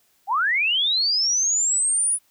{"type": "linear sweep", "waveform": "sine", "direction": "up", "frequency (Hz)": [727, 9956], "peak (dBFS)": -18, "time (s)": [0.27, 2.19], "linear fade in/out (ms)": 50, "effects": ["white hiss -63 dBFS RMS until 2.3 s"]}